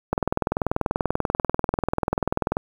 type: click train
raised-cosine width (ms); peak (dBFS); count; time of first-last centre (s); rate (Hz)
1; -7; 51; 0.13-2.569; 20.5
effects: 7-bit